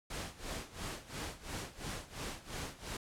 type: noise with tremolo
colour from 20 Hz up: pink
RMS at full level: -40 dBFS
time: 0.1-2.97 s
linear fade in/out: 5 ms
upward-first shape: sine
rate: 2.9 Hz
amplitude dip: 85%
effects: low-pass 10000 Hz 12 dB/octave